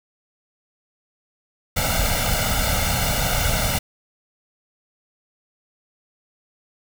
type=noise with comb filter; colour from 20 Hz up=pink; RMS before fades=-21 dBFS; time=1.76-3.79 s; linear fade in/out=10 ms; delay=1.4 ms; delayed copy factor=+0.95; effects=none